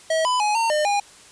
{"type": "tone with pitch steps", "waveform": "square", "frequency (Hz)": [642, 1000, 839, 912, 605, 814], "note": ["E5", "B5", "G#5", "A#5", "D#5", "G#5"], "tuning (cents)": [-46, 21, 17, -38, -49, -35], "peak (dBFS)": -19, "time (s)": [0.1, 1], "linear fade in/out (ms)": 5, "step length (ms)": 150, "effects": ["white hiss -47 dBFS RMS until 1.31 s", "resampled to 22050 Hz"]}